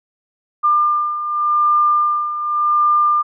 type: beating tone pair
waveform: sine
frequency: 1198 / 1198.87 Hz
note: D6 / D6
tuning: +34 / +35 cents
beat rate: 0.87 Hz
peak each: -20 / -14 dBFS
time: 0.63-3.23 s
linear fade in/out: 20 ms
effects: none